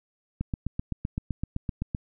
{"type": "click train", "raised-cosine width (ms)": 5, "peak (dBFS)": -16, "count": 13, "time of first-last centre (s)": [0.41, 1.948], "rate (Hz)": 7.8, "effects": []}